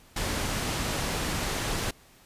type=low-pass noise; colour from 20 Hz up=pink; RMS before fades=-30 dBFS; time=0.16-1.91 s; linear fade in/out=5 ms; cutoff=10000 Hz; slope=12 dB/octave; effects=pink hiss -56 dBFS RMS until 2.25 s + resampled to 32000 Hz